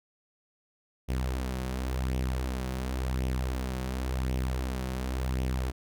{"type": "tone with flanger", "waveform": "sawtooth", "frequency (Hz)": 64.2, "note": "C2", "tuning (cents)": -32, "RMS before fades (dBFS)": -31, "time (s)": [1.08, 5.72], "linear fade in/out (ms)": 20, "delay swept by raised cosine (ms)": [0.33, 5.53], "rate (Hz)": 0.92, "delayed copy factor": 0.5, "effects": []}